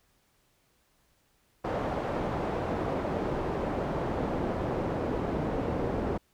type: noise with band-pass filter sweep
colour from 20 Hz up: brown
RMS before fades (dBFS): -31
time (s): 1.64-6.18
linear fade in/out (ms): 10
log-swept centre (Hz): 710 to 470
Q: 0.88
effects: pink hiss -69 dBFS RMS until 6.33 s